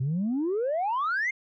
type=exponential sweep; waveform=sine; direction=up; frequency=123.47 to 2164 Hz; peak=-23 dBFS; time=0-1.31 s; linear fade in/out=10 ms; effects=tanh soft clip ceiling -22 dBFS